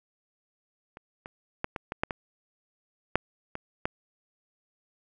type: clicks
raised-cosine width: 0.5 ms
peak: -28 / -25 / -13 / -18 / -17 / -10 / -16 / -6 / -20 / -12 dBFS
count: 10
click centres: 0.971 / 1.259 / 1.644 / 1.762 / 1.921 / 2.035 / 2.108 / 3.156 / 3.554 / 3.855 s
effects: none